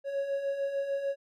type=beating tone pair; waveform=triangle; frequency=549 / 555.7 Hz; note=C#5 / C#5; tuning=-17 / +4 cents; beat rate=6.7 Hz; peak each=-36 / -28 dBFS; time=0.04-1.16 s; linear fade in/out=50 ms; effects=none